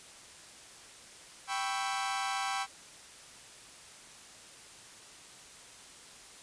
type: chord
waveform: sawtooth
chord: C# half-diminished seventh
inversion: second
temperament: equal with one note detuned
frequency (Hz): 784 / 992.9 / 1108.7 / 1318.5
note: G5 / B5 / C#6 / E6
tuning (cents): 0 / +9 / 0 / 0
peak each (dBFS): -31 / -36 / -35 / -36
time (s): 1.47-2.67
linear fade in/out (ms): 50
effects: white hiss -52 dBFS RMS until 6.42 s + resampled to 22050 Hz